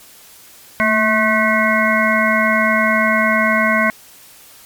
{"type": "harmonic tone with a mistuned harmonic", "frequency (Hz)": 216.2, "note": "A3", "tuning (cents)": -30, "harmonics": [1, 3, 5, 7, 9, 10], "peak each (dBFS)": [-19, -19, -19, -19, -19, -19], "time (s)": [0.8, 3.9], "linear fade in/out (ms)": 0, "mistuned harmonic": 1, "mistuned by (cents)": 52, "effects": ["white hiss -43 dBFS RMS until 4.65 s", "MP3 96 kbps"]}